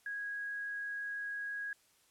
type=tone; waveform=sine; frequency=1651 Hz; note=G#6; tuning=11 cents flat; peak=-37 dBFS; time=0.06-1.73 s; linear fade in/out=2 ms; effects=white hiss -69 dBFS RMS until 2.1 s + low-pass 12000 Hz 12 dB/octave